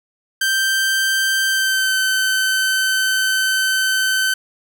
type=tone with pitch glide; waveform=sawtooth; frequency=1565 to 1533.7 Hz; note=G6 to G6; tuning=-3 to -38 cents; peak=-12 dBFS; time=0.41-4.34 s; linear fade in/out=5 ms; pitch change=-35 cents; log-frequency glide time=1.47-1.97 s; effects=none